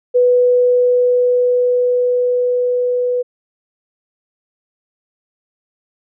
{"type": "tone with level ramp", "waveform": "sine", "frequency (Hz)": 493.9, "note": "B4", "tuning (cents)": 0, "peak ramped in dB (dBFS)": [-8, -14], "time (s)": [0.14, 3.23], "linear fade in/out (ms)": 20, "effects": []}